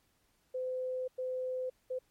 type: tone bursts at uneven times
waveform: sine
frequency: 511 Hz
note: C5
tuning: 41 cents flat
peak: -33 dBFS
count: 3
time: 0.54-1.08 / 1.18-1.7 / 1.9-1.99 s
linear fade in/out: 10 ms
effects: pink hiss -73 dBFS RMS until 2.1 s + MP3 64 kbps